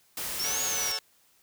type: noise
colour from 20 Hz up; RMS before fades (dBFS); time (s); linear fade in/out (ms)
white; -34; 0.17-0.92; 2
type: exponential two-way sweep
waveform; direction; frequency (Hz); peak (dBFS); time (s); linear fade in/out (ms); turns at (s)
sine; up then down; 5274 to 6800 to 5274; -29; 0.39-0.98; 10; 0.62
type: chord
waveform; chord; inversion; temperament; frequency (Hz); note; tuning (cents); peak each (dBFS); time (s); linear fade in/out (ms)
5% pulse; F# minor; first; equal; 440 / 554.4 / 740; A4 / C#5 / F#5; 0 / 0 / 0; -27; 0.44-0.99; 2
effects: white hiss -64 dBFS RMS until 1.42 s